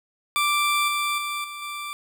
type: tone with level steps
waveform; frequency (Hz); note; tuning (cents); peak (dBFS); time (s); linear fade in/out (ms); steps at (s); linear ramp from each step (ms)
20% pulse; 1174.7; D6; 0; -15 / -18 / -22 / -29 / -26; 0.36-1.93; 0; 0.88 / 1.18 / 1.44 / 1.62; 2
effects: none